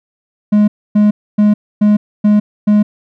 triangle tone bursts, 209 Hz, G#3, 11 cents sharp, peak -4 dBFS, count 6, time 0.52-2.83 s, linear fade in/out 10 ms, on 160 ms, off 270 ms, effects none

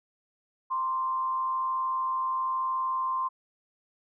sine tone with frequency modulation, 1046.5 Hz, C6, in tune, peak -26 dBFS, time 0.7-3.29 s, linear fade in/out 20 ms, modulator 113 Hz, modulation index 0.36, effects none

